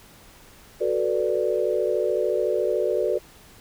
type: chord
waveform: sine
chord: B minor seventh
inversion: second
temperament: equal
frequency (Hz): 370 / 440 / 493.9 / 587.3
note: F#4 / A4 / B4 / D5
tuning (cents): 0 / 0 / 0 / 0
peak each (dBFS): -26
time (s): 0.8-3.19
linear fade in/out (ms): 20
effects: pink hiss -50 dBFS RMS until 3.6 s